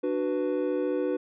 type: chord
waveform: triangle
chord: B minor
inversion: first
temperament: just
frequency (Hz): 296.3 / 370.4 / 493.9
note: D4 / F#4 / B4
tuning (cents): +15 / +2 / 0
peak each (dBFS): -28 / -28 / -27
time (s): 0.03-1.17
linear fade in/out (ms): 10
effects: resampled to 8000 Hz